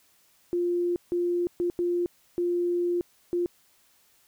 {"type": "tone bursts at uneven times", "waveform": "sine", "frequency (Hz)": 350, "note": "F4", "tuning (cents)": 4, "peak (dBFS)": -23, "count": 6, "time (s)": [[0.53, 0.96], [1.12, 1.47], [1.6, 1.7], [1.79, 2.06], [2.38, 3.01], [3.33, 3.46]], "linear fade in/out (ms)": 0, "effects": ["white hiss -63 dBFS RMS until 4.27 s"]}